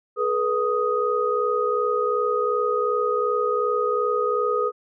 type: tone cluster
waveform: sine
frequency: 423.9 / 486.6 / 1248 Hz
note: G#4 / B4 / D#6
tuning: +35 / -26 / +5 cents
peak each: -24 dBFS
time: 0.16-4.72 s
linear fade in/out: 50 ms
effects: none